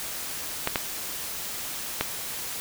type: clicks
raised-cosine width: 0.3 ms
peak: -7 dBFS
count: 3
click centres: 0.674 / 0.758 / 2.01 s
effects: white hiss -34 dBFS RMS until 2.6 s